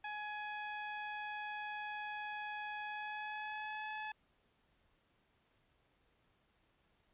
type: tone with pitch glide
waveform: 20% pulse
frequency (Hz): 840 to 857.2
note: G#5 to A5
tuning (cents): +19 to -45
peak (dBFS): -36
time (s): 0.04-4.12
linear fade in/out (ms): 5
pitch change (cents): +36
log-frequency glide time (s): 2.83-3.91
effects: pink hiss -75 dBFS RMS until 7.13 s + resampled to 8000 Hz